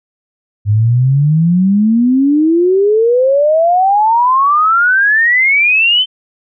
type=exponential sweep; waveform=sine; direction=up; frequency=100.7 to 3110 Hz; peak=-7 dBFS; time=0.65-6.06 s; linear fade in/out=50 ms; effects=none